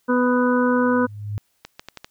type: harmonic tone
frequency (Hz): 248.2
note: B3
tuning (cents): +9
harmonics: 1 / 2 / 4 / 5 / 6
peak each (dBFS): -18 / -21 / -25 / -29 / -26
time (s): 0.08-1.07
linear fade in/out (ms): 20
type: tone with exponential growth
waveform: sine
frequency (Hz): 103.83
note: G#2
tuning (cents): 0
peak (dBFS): -22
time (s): 0.55-1.38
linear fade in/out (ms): 0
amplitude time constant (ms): 180
type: clicks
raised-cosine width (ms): 0.2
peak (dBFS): -17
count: 5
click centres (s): 1.65 / 1.795 / 1.886 / 1.973 / 2.045
effects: white hiss -67 dBFS RMS until 2.1 s